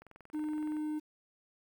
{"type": "click train", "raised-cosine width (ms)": 0.5, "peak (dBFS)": -38, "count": 17, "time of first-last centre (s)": [0.02, 0.768], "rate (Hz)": 21.4}
{"type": "tone", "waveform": "triangle", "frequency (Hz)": 304.9, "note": "D#4", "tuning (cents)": -35, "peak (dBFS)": -31, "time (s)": [0.33, 1], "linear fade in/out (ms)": 20}
{"effects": ["10-bit"]}